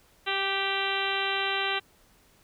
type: harmonic tone with a mistuned harmonic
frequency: 392 Hz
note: G4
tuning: in tune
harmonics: 1 / 2 / 3 / 4 / 5 / 6 / 7 / 8 / 9 / 10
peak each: -35 / -34 / -35 / -34 / -35 / -36 / -34 / -34 / -40 / -37 dBFS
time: 0.26-1.8 s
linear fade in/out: 20 ms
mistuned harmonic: 4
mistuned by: -17 cents
effects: pink hiss -61 dBFS RMS until 2.43 s